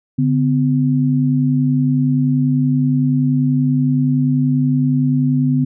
sine tone pair together, 143.89 / 254.4 Hz, D3 / C4, -35 / -48 cents, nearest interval minor seventh, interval 987 cents, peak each -15 dBFS, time 0.18-5.65 s, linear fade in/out 10 ms, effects none

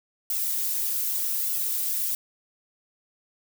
violet noise with flanger, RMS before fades -27 dBFS, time 0.3-2.15 s, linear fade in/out 2 ms, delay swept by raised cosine 1.4 to 5.1 ms, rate 0.84 Hz, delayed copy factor +0.9, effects none

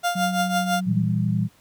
30% pulse tone with tremolo, 700 Hz, F5, 4 cents sharp, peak -16 dBFS, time 0.03-0.81 s, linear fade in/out 20 ms, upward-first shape triangle, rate 6 Hz, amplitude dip 80%
sine tone, 185 Hz, F#3, in tune, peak -24 dBFS, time 0.15-1.04 s, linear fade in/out 10 ms
sine chord, E diminished, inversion second, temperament equal, 116.54 / 164.81 / 196 Hz, Bb2 / E3 / G3, 0 / 0 / 0 cents, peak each -23 / -24 / -24 dBFS, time 0.85-1.49 s, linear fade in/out 50 ms
effects pink hiss -57 dBFS RMS until 1.6 s + high-pass 60 Hz 12 dB/octave

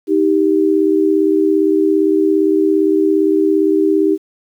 sine tone pair together, 314.5 / 392 Hz, D#4 / G4, +19 / 0 cents, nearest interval major third, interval 381 cents, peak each -13 dBFS, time 0.07-4.18 s, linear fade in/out 50 ms, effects 8-bit

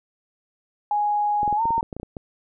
sine tone with pitch glide, 830.6 to 916.3 Hz, G#5 to A#5, 0 to -30 cents, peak -19 dBFS, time 0.91-1.81 s, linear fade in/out 2 ms, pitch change +170 cents, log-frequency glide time 1.56-1.62 s
clicks, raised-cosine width 2 ms, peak -19 dBFS, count 12, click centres 1.431 / 1.478 / 1.527 / 1.655 / 1.706 / 1.78 / 1.829 / 1.928 / 1.966 / 1.999 / 2.031 / 2.168 s
effects none

